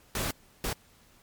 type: noise bursts at uneven times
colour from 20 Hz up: pink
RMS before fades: -31 dBFS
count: 2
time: 0.15-0.31 / 0.64-0.73 s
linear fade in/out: 2 ms
effects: pink hiss -60 dBFS RMS until 1.22 s + MP3 96 kbps